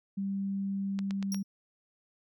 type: tone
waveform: sine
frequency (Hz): 196.4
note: G3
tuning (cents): +4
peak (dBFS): -30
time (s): 0.17-1.43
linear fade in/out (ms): 10
type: click train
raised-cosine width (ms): 0.2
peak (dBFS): -24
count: 4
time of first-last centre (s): 0.99-1.345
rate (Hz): 8.44
type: tone with exponential decay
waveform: sawtooth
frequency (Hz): 5630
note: F8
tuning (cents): +13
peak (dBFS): -29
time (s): 1.32-1.44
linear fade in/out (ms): 1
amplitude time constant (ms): 25
effects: none